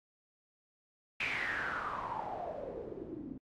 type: noise with low-pass filter sweep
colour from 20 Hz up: white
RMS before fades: -39 dBFS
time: 1.2-3.38 s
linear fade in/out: 5 ms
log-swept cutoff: 2500 to 250 Hz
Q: 6.6
effects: AAC 64 kbps